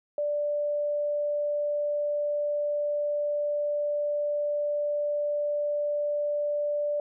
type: tone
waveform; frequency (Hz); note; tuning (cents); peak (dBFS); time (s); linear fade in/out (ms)
sine; 587.3; D5; 0; -25; 0.18-7; 2
effects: none